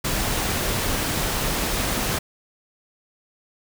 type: noise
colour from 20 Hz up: pink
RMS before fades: -24 dBFS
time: 0.04-2.19 s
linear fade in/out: 10 ms
effects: none